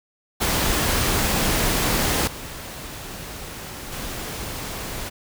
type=noise with level steps; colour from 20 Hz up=pink; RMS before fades=-21 / -35 / -31 dBFS; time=0.4-5.1 s; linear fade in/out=20 ms; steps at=2.27 / 3.92 s; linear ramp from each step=5 ms; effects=none